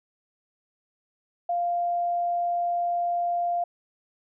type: tone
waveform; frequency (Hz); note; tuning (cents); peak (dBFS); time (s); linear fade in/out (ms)
sine; 697; F5; -4; -23; 1.49-3.64; 5
effects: none